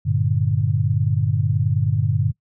sine chord, G minor, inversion none, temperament equal, 98 / 116.54 / 146.83 Hz, G2 / Bb2 / D3, 0 / 0 / 0 cents, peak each -21 dBFS, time 0.05-2.32 s, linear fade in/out 20 ms, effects noise-tail reverb RT60 0.1 s tail -20 dB re dry

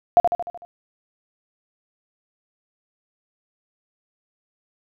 sine tone with echo, 698.5 Hz, F5, in tune, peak -8 dBFS, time 0.17-0.2 s, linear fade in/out 0 ms, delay 75 ms, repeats 6, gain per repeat -5 dB, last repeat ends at 0.65 s, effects none

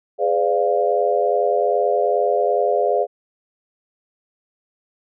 sine chord, G# diminished seventh, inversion none, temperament equal with one note detuned, 415.3 / 504.8 / 587.3 / 698.5 Hz, G#4 / B4 / D5 / F5, 0 / +38 / 0 / 0 cents, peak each -21 dBFS, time 0.18-3.07 s, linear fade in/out 50 ms, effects none

